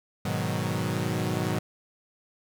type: chord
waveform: sawtooth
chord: G# minor seventh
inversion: none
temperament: equal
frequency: 103.83 / 123.47 / 155.56 / 185 Hz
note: G#2 / B2 / D#3 / F#3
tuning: 0 / 0 / 0 / 0 cents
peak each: -28 dBFS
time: 0.25-1.59 s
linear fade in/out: 5 ms
effects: none